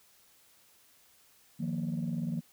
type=chord; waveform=sine; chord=Eb suspended second; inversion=none; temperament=equal with one note detuned; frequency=155.56 / 175.73 / 233.1 Hz; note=Eb3 / F3 / Bb3; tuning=0 / +11 / 0 cents; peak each=-34 dBFS; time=1.59-2.41 s; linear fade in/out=20 ms; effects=tanh soft clip ceiling -26 dBFS + white hiss -63 dBFS RMS until 2.52 s